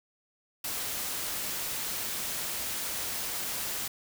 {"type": "noise", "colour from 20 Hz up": "white", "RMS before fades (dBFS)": -34, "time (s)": [0.64, 3.88], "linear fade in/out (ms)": 5, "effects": []}